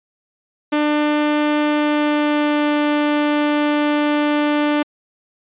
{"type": "tone with pitch glide", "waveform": "sawtooth", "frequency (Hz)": [298.3, 295.9], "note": ["D4", "D4"], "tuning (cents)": [27, 13], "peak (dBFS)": -11, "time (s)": [0.72, 4.83], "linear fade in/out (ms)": 10, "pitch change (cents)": -14, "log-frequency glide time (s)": [1.66, 2.75], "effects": ["resampled to 8000 Hz"]}